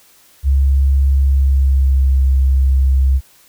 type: tone with pitch glide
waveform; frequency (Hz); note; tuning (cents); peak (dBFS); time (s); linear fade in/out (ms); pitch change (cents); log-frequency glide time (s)
sine; 68.3 to 66.55; C#2 to C2; -25 to +30; -9; 0.43-3.21; 50; -45; 1.22-2.19
effects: white hiss -49 dBFS RMS until 3.48 s